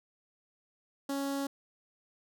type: tone with notch filter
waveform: sawtooth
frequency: 277.2 Hz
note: C#4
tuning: in tune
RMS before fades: -34 dBFS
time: 1.09-1.47 s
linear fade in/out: 5 ms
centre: 2300 Hz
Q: 1.4
effects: none